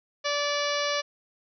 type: harmonic tone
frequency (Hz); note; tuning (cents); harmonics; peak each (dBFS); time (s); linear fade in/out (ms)
580; D5; -22; 1 / 2 / 3 / 4 / 5 / 6 / 7 / 8 / 9 / 10; -29 / -32 / -34 / -35 / -36 / -37 / -37 / -38 / -39 / -39; 0.24-1.02; 20
effects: none